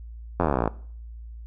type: slowing click train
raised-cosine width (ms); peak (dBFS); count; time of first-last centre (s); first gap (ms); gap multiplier
1; -8; 20; 0.4-0.676; 11; 1.03
effects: noise-tail reverb RT60 0.5 s tail -20 dB re dry + added 57 Hz sine -37 dBFS peak until 1.46 s